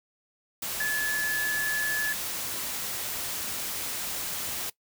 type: tone in noise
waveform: sine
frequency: 1718 Hz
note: A6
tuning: 42 cents flat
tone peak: -25 dBFS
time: 0.8-2.13 s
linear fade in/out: 5 ms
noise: white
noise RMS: -33 dBFS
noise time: 0.62-4.7 s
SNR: +5 dB
effects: noise-tail reverb RT60 0.1 s tail -20 dB re dry